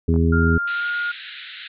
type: harmonic tone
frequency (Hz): 82.41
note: E2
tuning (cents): 0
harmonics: 1 / 2 / 3 / 4 / 5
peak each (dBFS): -17 / -21 / -21 / -30 / -24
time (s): 0.08-0.58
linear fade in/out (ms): 5
type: clicks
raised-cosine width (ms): 1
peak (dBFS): -23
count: 2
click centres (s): 0.141 / 0.161
type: tone with pitch glide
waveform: sine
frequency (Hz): 1400 to 1423.6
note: F6 to F6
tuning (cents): +4 to +33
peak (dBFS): -21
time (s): 0.32-1.12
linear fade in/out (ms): 10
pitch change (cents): +29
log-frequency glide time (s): 0.74-0.88
type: band-pass noise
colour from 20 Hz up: white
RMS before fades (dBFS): -37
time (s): 0.67-1.68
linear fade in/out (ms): 10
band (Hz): 1400 to 4000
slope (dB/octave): 96
effects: none